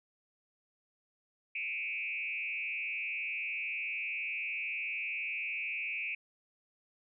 sine tone with frequency modulation, 2437 Hz, D#7, 37 cents flat, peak -34 dBFS, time 1.55-6.15 s, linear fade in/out 5 ms, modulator 149 Hz, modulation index 1.4, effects none

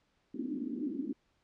white band-pass noise, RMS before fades -37 dBFS, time 0.34-1.13 s, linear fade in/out 5 ms, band 230 to 310 Hz, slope 48 dB/octave, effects pink hiss -74 dBFS RMS until 1.43 s + low-pass 5000 Hz 12 dB/octave

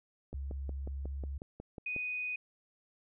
click train, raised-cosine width 2 ms, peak -30 dBFS, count 10, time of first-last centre 0.33-1.963 s, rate 5.51 Hz
sine tone with pitch glide, 68.5 to 69.1 Hz, C#2 to C#2, -20 to -5 cents, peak -36 dBFS, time 0.34-1.38 s, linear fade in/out 5 ms, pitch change +15 cents, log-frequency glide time 1.06-1.13 s
sine tone, 2489 Hz, D#7, in tune, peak -34 dBFS, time 1.86-2.36 s, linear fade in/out 5 ms
effects none

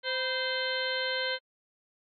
harmonic tone with a mistuned harmonic, 518 Hz, C5, 17 cents flat, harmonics 1 / 2 / 3 / 4 / 5 / 6 / 7 / 8, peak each -34 / -41 / -34 / -37 / -47 / -36 / -41 / -37 dBFS, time 0.03-1.39 s, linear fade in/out 50 ms, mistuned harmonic 2, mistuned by -95 cents, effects AAC 48 kbps

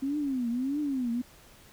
sine tone with vibrato, 263.9 Hz, C4, 15 cents sharp, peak -27 dBFS, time 0.02-1.22 s, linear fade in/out 10 ms, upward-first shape triangle, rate 1.6 Hz, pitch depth 240 cents each way, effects pink hiss -55 dBFS RMS until 1.72 s

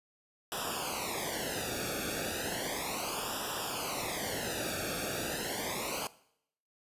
pink noise with flanger, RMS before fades -36 dBFS, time 0.52-6.07 s, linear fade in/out 0 ms, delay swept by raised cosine 0.46 to 1 ms, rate 0.34 Hz, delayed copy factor -0.95, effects noise-tail reverb RT60 0.7 s tail -19 dB re dry + resampled to 32000 Hz

